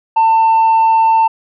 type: tone with tanh clipping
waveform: sine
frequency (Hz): 896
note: A5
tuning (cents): +31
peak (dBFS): -8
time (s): 0.16-1.28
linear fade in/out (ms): 10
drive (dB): 1
effects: none